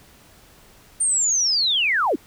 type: linear sweep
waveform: sine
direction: down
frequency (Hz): 8980 to 217.3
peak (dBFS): -17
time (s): 1-2.16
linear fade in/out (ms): 10
effects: pink hiss -51 dBFS RMS until 2.26 s